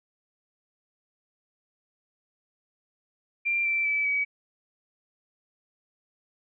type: tone with pitch steps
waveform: sine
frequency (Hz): 2374 / 2340 / 2306 / 2273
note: D7 / D7 / D7 / C#7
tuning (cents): +18 / -7 / -32 / +43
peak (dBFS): -23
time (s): 3.45-4.25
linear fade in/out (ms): 20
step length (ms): 200
effects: none